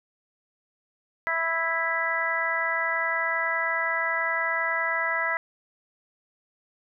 harmonic tone, 329.6 Hz, E4, in tune, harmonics 2 / 3 / 4 / 5 / 6, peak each -33 / -32 / -31 / -30 / -27 dBFS, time 1.27-5.37 s, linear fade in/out 0 ms, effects none

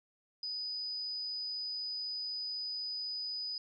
sine tone, 4978 Hz, D#8, in tune, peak -36 dBFS, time 0.43-3.58 s, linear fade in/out 2 ms, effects none

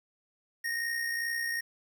square tone with amplitude modulation, 1857 Hz, A#6, 7 cents flat, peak -29 dBFS, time 0.64-1.61 s, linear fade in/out 10 ms, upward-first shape sine, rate 62.5 Hz, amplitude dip 45%, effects 10-bit

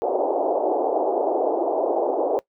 white band-pass noise, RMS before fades -22 dBFS, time 0.02-2.39 s, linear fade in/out 0 ms, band 320 to 790 Hz, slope 48 dB/octave, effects noise-tail reverb RT60 0.1 s tail -21 dB re dry

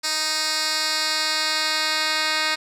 10% pulse tone with band-pass filter sweep, 311.1 Hz, D#4, in tune, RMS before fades -23 dBFS, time 0.03-2.56 s, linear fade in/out 20 ms, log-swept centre 5600 to 3400 Hz, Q 1.5, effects none

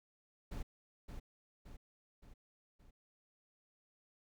brown noise with echo, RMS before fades -42 dBFS, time 0.51-0.63 s, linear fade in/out 10 ms, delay 570 ms, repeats 4, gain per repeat -5 dB, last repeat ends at 2.91 s, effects none

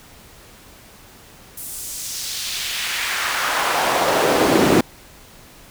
brown noise with high-pass filter sweep, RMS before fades -20 dBFS, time 1.57-4.81 s, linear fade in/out 5 ms, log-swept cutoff 11000 to 250 Hz, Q 1.3, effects pink hiss -45 dBFS RMS until 5.7 s

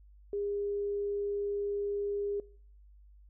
sine tone, 406.1 Hz, G#4, 39 cents flat, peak -31 dBFS, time 0.33-2.4 s, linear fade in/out 2 ms, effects noise-tail reverb RT60 0.5 s tail -21 dB re dry + added 50 Hz sine -54 dBFS peak until 3.29 s

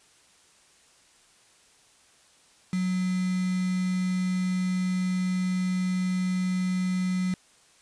sine tone with quantisation, 183.8 Hz, F#3, 11 cents flat, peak -24 dBFS, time 2.73-7.34 s, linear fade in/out 2 ms, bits 6, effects white hiss -59 dBFS RMS until 7.81 s + resampled to 22050 Hz

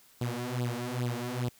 sawtooth tone with flanger, 122.3 Hz, B2, 16 cents flat, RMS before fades -33 dBFS, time 0.21-1.49 s, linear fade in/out 5 ms, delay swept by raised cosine 0.23 to 5.33 ms, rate 2.4 Hz, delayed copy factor +0.95, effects white hiss -60 dBFS RMS until 1.59 s

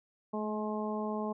harmonic tone with a mistuned harmonic, 212.7 Hz, G#3, 42 cents sharp, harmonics 1 / 2 / 3 / 4 / 5, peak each -35 / -38 / -40 / -41 / -42 dBFS, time 0.33-1.33 s, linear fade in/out 10 ms, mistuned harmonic 1, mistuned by +19 cents, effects none

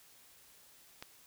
click, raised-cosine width 0.2 ms, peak -26 dBFS, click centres 1.025 s, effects white hiss -61 dBFS RMS until 1.26 s

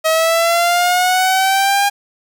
sawtooth linear sweep, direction up, 634 to 810 Hz, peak -8 dBFS, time 0.04-1.9 s, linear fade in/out 20 ms, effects 8-bit

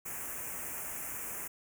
white band-stop noise, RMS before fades -40 dBFS, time 0.05-1.48 s, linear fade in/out 10 ms, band 2600 to 6400 Hz, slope 48 dB/octave, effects none

